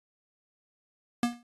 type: tone with exponential decay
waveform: square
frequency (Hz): 239.1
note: A#3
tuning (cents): +44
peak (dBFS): -21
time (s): 1.23-1.43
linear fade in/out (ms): 2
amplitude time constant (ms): 42
effects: AAC 32 kbps